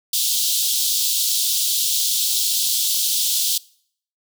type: high-pass noise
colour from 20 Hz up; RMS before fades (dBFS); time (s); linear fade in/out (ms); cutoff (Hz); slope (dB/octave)
pink; -20; 0.13-3.58; 5; 3300; 48
effects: noise-tail reverb RT60 0.6 s tail -23 dB re dry